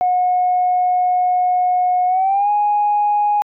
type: tone with pitch glide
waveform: sine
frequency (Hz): 726 to 829.2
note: F#5 to G#5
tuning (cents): -33 to -3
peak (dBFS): -12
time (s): 0.01-3.42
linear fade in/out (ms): 0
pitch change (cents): +230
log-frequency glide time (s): 2.07-2.5
effects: tanh soft clip ceiling -8 dBFS